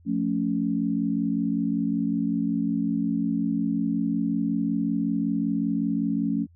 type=chord; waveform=sine; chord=F augmented; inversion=none; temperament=equal with one note detuned; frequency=174.61 / 220 / 279.8 Hz; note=F3 / A3 / C#4; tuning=0 / 0 / +16 cents; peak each=-29 / -26 / -26 dBFS; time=0.05-6.47 s; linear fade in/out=50 ms; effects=added 85 Hz sine -52 dBFS peak until 6.55 s